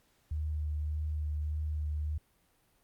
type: tone with vibrato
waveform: sine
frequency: 75.9 Hz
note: D#2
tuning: 42 cents flat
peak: -31 dBFS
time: 0.31-2.18 s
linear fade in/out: 5 ms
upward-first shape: sine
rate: 1.7 Hz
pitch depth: 17 cents each way
effects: pink hiss -70 dBFS RMS until 2.83 s + Opus 48 kbps